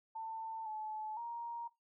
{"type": "tone with pitch steps", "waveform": "sine", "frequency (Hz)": [893, 863, 938], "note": ["A5", "A5", "A#5"], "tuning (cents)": [25, -34, 11], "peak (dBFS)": -40, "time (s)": [0.15, 1.68], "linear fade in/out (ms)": 10, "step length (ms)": 510, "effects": ["noise-tail reverb RT60 0.2 s tail -19 dB re dry"]}